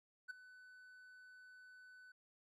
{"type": "tone with ADSR envelope", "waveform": "triangle", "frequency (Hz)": 1500, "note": "F#6", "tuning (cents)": 23, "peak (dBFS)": -40, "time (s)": [0.28, 2.12], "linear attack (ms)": 24, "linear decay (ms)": 11, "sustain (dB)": -16, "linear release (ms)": 5, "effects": ["resampled to 32000 Hz"]}